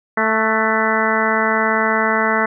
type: harmonic tone with a mistuned harmonic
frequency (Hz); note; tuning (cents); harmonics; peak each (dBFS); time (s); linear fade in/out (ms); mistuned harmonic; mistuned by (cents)
220.7; A3; +5; 1 / 2 / 3 / 4 / 5 / 6 / 7 / 8 / 9; -23 / -23 / -23 / -23 / -23 / -23 / -23 / -23 / -23; 0.17-2.46; 5; 7; -40
effects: none